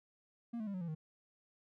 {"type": "tone with pitch steps", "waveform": "triangle", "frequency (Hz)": [234.4, 216.2, 199.4, 183.91, 169.62, 156.44], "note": ["A#3", "A3", "G3", "F#3", "E3", "D#3"], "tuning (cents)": [10, -30, 30, -10, 50, 10], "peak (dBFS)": -36, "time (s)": [0.53, 0.95], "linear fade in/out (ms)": 10, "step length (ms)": 70, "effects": []}